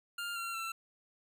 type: tone with pitch steps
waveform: 25% pulse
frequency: 1400 / 1371.2 / 1343 Hz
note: F6 / F6 / E6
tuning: +4 / -32 / +32 cents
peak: -33 dBFS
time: 0.18-0.72 s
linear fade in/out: 5 ms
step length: 180 ms
effects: none